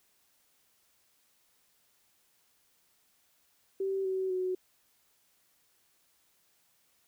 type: tone with pitch steps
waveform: sine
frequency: 386.8 / 378 / 369.3 Hz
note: G4 / F#4 / F#4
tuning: -23 / +37 / -3 cents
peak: -29 dBFS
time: 3.8-4.55 s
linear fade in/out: 5 ms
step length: 250 ms
effects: white hiss -70 dBFS RMS until 7.07 s